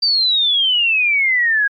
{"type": "exponential sweep", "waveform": "sine", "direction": "down", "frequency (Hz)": [4699, 1624], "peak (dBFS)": -12, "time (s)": [0.02, 1.68], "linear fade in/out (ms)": 10, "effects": ["MP3 64 kbps"]}